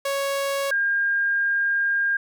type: tone pair in turn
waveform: sawtooth / sine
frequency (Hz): 554.4 / 1610.3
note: C#5 / G6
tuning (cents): 0 / +46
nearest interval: octave + tritone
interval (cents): 1846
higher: second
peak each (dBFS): -19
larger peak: neither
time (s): 0.05-0.71 / 0.71-2.17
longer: second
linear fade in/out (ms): 5
effects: none